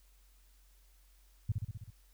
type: tone with echo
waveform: sine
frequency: 105.3 Hz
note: G#2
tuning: 24 cents sharp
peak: -27 dBFS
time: 1.49-1.52 s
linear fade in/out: 5 ms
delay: 64 ms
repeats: 6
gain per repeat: -3 dB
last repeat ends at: 1.904 s
effects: added 46 Hz sine -61 dBFS peak until 2.13 s + white hiss -70 dBFS RMS until 2.13 s